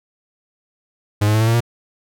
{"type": "tone with pitch steps", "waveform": "45% pulse", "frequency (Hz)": [103.83, 106.5, 109.24, 112.06, 114.94, 117.9], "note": ["G#2", "G#2", "A2", "A2", "A#2", "A#2"], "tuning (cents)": [0, 44, -12, 32, -24, 20], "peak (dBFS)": -13, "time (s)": [1.21, 1.606], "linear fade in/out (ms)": 10, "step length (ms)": 66, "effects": []}